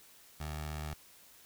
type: tone with notch filter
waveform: 15% pulse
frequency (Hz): 76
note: D#2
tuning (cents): -40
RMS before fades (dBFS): -40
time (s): 0.4-0.94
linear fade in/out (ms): 5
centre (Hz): 270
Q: 0.83
effects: white hiss -59 dBFS RMS until 1.45 s